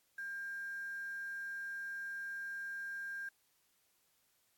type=tone with quantisation; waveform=sine; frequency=1600 Hz; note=G6; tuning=35 cents sharp; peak=-40 dBFS; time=0.18-3.29 s; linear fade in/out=5 ms; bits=10; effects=white hiss -75 dBFS RMS until 4.57 s + AAC 64 kbps